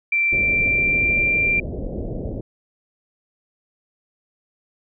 sine tone with pitch glide, 2349 to 2367 Hz, D7 to D7, 0 to +13 cents, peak -16 dBFS, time 0.12-1.6 s, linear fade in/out 5 ms, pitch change +13 cents, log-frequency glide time 0.25-1.33 s
pink low-pass noise, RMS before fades -28 dBFS, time 0.32-2.41 s, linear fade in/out 5 ms, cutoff 620 Hz, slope 48 dB/octave
effects none

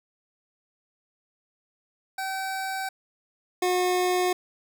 25% pulse tone pair in turn, 768 / 362.4 Hz, G5 / F#4, -36 / -36 cents, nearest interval octave + minor second, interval 1300 cents, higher first, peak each -25 / -18 dBFS, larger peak second, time 2.18-2.89 / 3.62-4.33 s, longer neither, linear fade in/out 5 ms, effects none

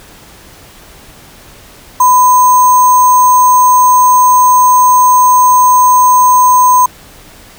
sine tone with sample-and-hold, 1000 Hz, B5, 21 cents sharp, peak -3 dBFS, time 2-6.86 s, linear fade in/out 5 ms, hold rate 7350 Hz, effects pink hiss -37 dBFS RMS until 7.58 s

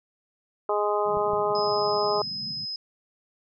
harmonic tone, 207.7 Hz, G#3, in tune, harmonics 2 / 3 / 4 / 5 / 6, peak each -26 / -28 / -29 / -30 / -31 dBFS, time 0.69-2.22 s, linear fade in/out 2 ms
pink band-pass noise, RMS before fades -44 dBFS, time 1.05-2.66 s, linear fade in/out 20 ms, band 120 to 240 Hz, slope 48 dB/octave
clicks, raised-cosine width 5 ms, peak -29 dBFS, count 2, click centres 1.171 / 1.334 s
sine tone, 5080 Hz, D#8, 35 cents sharp, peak -30 dBFS, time 1.55-2.76 s, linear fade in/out 2 ms
effects none

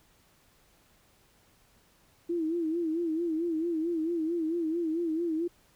sine tone with vibrato, 329.6 Hz, E4, in tune, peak -27 dBFS, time 2.29-5.48 s, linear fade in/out 10 ms, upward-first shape sine, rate 4.5 Hz, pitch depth 94 cents each way, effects pink hiss -64 dBFS RMS until 5.75 s

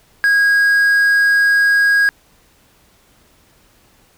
triangle tone with quantisation, 1640 Hz, G#6, 22 cents flat, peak -8 dBFS, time 0.24-2.09 s, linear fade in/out 0 ms, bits 6, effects pink hiss -53 dBFS RMS until 4.17 s

